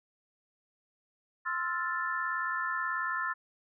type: chord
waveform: sine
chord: F major seventh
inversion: second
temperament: equal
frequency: 1046.5 / 1318.5 / 1396.9 / 1760 Hz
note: C6 / E6 / F6 / A6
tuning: 0 / 0 / 0 / 0 cents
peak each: -36 / -36 / -37 / -34 dBFS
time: 1.45-3.34 s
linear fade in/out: 20 ms
effects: none